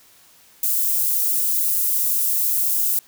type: high-pass noise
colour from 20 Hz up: white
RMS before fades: -20 dBFS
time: 0.63-2.99 s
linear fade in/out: 2 ms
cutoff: 12000 Hz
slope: 12 dB/octave
effects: white hiss -52 dBFS RMS until 3.07 s